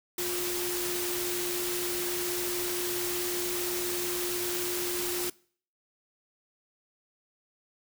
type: tone in noise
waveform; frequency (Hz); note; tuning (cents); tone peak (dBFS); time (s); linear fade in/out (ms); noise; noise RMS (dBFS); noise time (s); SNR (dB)
sine; 354.9; F4; +28; -33; 0.18-5.3; 5; white; -33; 0.18-5.3; -3
effects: noise-tail reverb RT60 0.5 s tail -23 dB re dry

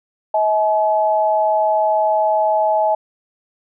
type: tone pair together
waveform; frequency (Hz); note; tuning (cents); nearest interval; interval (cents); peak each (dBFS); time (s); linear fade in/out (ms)
sine; 639 / 853; D#5 / G#5; +46 / +46; perfect fourth; 500; -16; 0.34-2.95; 5
effects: none

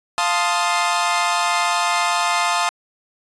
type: chord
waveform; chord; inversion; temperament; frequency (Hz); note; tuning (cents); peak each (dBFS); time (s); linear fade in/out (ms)
sawtooth; F dominant seventh; none; equal; 698.5 / 880 / 1046.5 / 1244.5; F5 / A5 / C6 / Eb6; 0 / 0 / 0 / 0; -19; 0.18-2.69; 0
effects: resampled to 22050 Hz

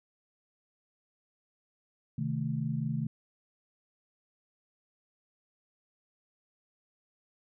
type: chord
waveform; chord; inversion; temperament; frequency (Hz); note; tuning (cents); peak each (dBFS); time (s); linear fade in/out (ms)
sine; A diminished; first; equal; 130.81 / 155.56 / 220; C3 / Eb3 / A3; 0 / 0 / 0; -34 / -33 / -35; 2.18-3.07; 5
effects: none

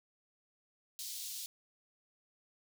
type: high-pass noise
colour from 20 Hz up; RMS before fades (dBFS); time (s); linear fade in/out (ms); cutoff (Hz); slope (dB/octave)
pink; -43; 0.99-1.46; 0; 3800; 24
effects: none

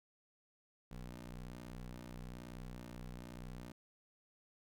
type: ring-modulated tone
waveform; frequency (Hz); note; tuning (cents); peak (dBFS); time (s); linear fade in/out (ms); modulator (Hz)
20% pulse; 61; B1; -21; -39; 0.91-3.72; 5; 92.7
effects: none

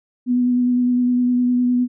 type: tone with vibrato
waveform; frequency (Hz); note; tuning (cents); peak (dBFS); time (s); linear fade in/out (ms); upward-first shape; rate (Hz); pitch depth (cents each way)
sine; 246.9; B3; 0; -14; 0.26-1.88; 50; sine; 9.8; 15
effects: none

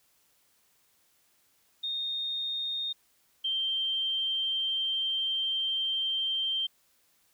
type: tone pair in turn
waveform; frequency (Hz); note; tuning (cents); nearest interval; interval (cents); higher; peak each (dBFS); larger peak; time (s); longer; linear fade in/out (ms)
sine; 3683 / 3144; A#7 / G7; -22 / +4; minor third; 274; first; -30 / -27; second; 1.83-2.93 / 3.44-6.67; second; 10
effects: white hiss -68 dBFS RMS until 7.33 s

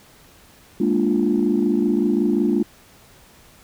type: chord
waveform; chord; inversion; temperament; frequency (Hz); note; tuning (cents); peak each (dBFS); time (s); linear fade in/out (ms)
sine; Bb dominant seventh; third; equal; 207.7 / 233.1 / 293.7 / 349.2; Ab3 / Bb3 / D4 / F4; 0 / 0 / 0 / 0; -21; 0.8-2.63; 5
effects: tanh soft clip ceiling -8 dBFS + pink hiss -50 dBFS RMS until 3.63 s

